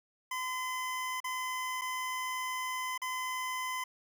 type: tone with dropouts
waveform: 25% pulse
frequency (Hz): 1021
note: C6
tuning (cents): -43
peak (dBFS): -30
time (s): 0.31-3.84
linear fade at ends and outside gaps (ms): 5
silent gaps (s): 1.203-1.242 / 1.813-1.817 / 2.978-3.017
effects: none